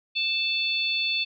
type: harmonic tone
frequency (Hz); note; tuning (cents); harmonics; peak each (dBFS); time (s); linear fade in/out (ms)
880; A5; 0; 3 / 4 / 5; -26 / -28 / -30; 0.15-1.25; 20
effects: none